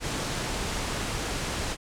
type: low-pass noise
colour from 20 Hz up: pink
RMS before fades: -31 dBFS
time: 0-1.77 s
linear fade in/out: 50 ms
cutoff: 9100 Hz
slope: 24 dB/octave
effects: none